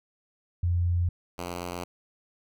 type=tone pair in turn; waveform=sine / 5% pulse; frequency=87.31 / 88.07 Hz; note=F2 / F2; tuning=0 / +15 cents; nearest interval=unison; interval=15 cents; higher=second; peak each=-22 dBFS; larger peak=neither; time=0.63-1.09 / 1.38-1.84 s; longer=neither; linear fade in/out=5 ms; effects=none